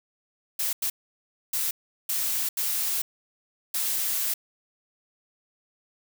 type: noise bursts at uneven times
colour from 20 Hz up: blue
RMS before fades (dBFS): -27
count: 6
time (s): 0.59-0.73 / 0.82-0.9 / 1.53-1.71 / 2.09-2.49 / 2.57-3.02 / 3.74-4.34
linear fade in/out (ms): 5
effects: none